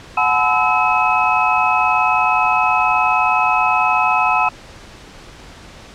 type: tone cluster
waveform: sine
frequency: 735 / 854 / 1014 / 1301 / 2564 Hz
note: F#5 / G#5 / B5 / E6 / E7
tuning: -12 / +48 / +45 / -23 / -49 cents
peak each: -19 dBFS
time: 0.17-4.49 s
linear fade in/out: 5 ms
effects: pink hiss -39 dBFS RMS until 5.94 s + low-pass 6000 Hz 12 dB/octave